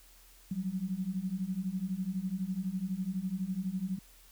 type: beating tone pair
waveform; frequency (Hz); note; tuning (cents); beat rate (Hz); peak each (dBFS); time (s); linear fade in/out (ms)
sine; 180.4 / 192.4; F#3 / G3; -44 / -32; 12; -36 / -34; 0.51-3.99; 5
effects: added 42 Hz sine -59 dBFS peak until 4.31 s + white hiss -60 dBFS RMS until 4.31 s